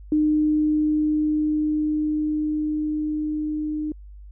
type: tone with level ramp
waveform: sine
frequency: 304.6 Hz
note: D#4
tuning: 37 cents flat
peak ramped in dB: -16 to -24 dBFS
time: 0.12-3.92 s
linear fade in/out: 2 ms
effects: added 50 Hz sine -39 dBFS peak until 4.31 s